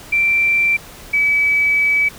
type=tone pair in turn; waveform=sine; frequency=2349 / 2290 Hz; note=D7 / D7; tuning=0 / -44 cents; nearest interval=unison; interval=44 cents; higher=first; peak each=-12 dBFS; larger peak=neither; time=0.12-0.77 / 1.13-2.09 s; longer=second; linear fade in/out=10 ms; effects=pink hiss -38 dBFS RMS until 2.18 s